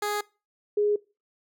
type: tone pair in turn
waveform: 15% pulse / sine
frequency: 415.3 / 415.3 Hz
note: G#4 / G#4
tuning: 0 / 0 cents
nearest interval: unison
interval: 0 cents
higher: neither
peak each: -20 dBFS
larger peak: neither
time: 0.02-0.21 / 0.77-0.96 s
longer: neither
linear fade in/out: 5 ms
effects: noise-tail reverb RT60 0.3 s tail -22 dB re dry